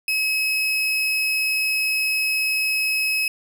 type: tone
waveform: 35% pulse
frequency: 2563 Hz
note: E7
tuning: 49 cents flat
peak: -18 dBFS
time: 0.08-3.28 s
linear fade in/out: 2 ms
effects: none